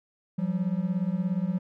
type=beating tone pair; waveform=triangle; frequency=173.9 / 190.9 Hz; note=F3 / G3; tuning=-7 / -46 cents; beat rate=17 Hz; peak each=-26 dBFS; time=0.38-1.59 s; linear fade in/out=10 ms; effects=none